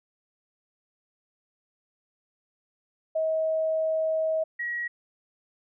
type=tone pair in turn; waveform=sine; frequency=637 / 1908.8 Hz; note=D#5 / A#6; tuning=+41 / +41 cents; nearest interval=octave + perfect fifth; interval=1900 cents; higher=second; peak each=-23 / -28 dBFS; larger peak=first; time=3.15-4.44 / 4.59-4.88 s; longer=first; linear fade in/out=10 ms; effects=none